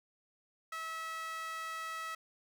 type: tone with high-pass filter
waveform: sawtooth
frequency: 648 Hz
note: E5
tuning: 30 cents flat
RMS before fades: -41 dBFS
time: 0.72-2.15 s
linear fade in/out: 5 ms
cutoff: 1500 Hz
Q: 7.1
effects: none

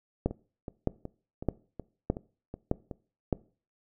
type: two click trains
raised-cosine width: 2 ms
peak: -24 / -12 dBFS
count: 8 / 6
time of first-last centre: 0.31-2.912 / 0.26-3.327 s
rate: 2.69 / 1.63 Hz
effects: noise-tail reverb RT60 0.4 s tail -21 dB re dry

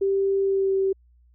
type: tone with pitch glide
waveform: sine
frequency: 391.5 to 386.1 Hz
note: G4 to G4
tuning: -2 to -26 cents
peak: -19 dBFS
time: 0.01-0.93 s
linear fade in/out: 10 ms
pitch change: -24 cents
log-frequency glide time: 0.42-0.74 s
effects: added 60 Hz sine -54 dBFS peak until 1.34 s

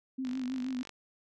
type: tone with vibrato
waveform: sine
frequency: 256 Hz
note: C4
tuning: 38 cents flat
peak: -32 dBFS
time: 0.18-0.83 s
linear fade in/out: 10 ms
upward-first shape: triangle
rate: 6.3 Hz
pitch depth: 64 cents each way
type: click train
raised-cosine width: 0.2 ms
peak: -29 dBFS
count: 32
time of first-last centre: 0.25-0.893 s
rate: 48.2 Hz
effects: none

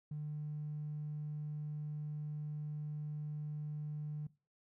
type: tone with tanh clipping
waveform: triangle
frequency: 150 Hz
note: D3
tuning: 37 cents sharp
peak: -38 dBFS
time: 0.11-4.27 s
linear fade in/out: 5 ms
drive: 1 dB
effects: noise-tail reverb RT60 0.3 s tail -19 dB re dry

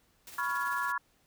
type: noise with tremolo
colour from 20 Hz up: white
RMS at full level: -46 dBFS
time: 0.27-0.92 s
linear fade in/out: 0 ms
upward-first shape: triangle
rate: 18 Hz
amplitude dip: 55%
type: chord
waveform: sine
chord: C# dominant seventh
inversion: third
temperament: equal with one note detuned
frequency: 987.8 / 1108.7 / 1396.9 / 1689.3 Hz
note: B5 / C#6 / E#6 / G#6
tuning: 0 / 0 / 0 / +29 cents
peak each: -35 dBFS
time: 0.38-0.98 s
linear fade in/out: 5 ms
effects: pink hiss -69 dBFS RMS until 1.26 s

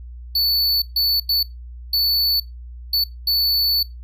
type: tone bursts at uneven times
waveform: square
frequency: 4471 Hz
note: C#8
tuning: 14 cents sharp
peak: -16 dBFS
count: 6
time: 0.35-0.82 / 0.96-1.2 / 1.29-1.43 / 1.93-2.4 / 2.93-3.04 / 3.27-3.83 s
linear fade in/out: 5 ms
effects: noise-tail reverb RT60 0.2 s tail -22 dB re dry + added 60 Hz sine -33 dBFS peak until 4.03 s

